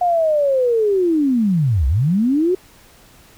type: linear two-way sweep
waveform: sine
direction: down then up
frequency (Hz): 723 to 60.1 to 379.1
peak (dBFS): -13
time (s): 0.01-2.55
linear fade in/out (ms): 5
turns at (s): 1.87
effects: pink hiss -48 dBFS RMS until 3.37 s